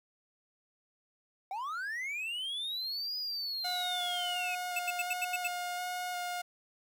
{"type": "linear two-way sweep", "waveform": "triangle", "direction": "up then down", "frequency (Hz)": [736, 4978, 2496], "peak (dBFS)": -33, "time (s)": [1.51, 4.55], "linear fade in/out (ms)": 2, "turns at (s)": 3.17}
{"type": "tone with vibrato", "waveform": "sawtooth", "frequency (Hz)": 717, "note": "F5", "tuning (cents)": 45, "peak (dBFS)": -31, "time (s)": [3.64, 6.42], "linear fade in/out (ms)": 10, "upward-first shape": "square", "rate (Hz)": 1.4, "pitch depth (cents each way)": 11}
{"type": "tone bursts", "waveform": "square", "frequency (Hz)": 2637, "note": "E7", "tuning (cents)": 0, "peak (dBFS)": -31, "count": 7, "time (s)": [4.76, 5.476], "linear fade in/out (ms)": 5, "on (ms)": 32, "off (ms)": 82}
{"effects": ["11-bit"]}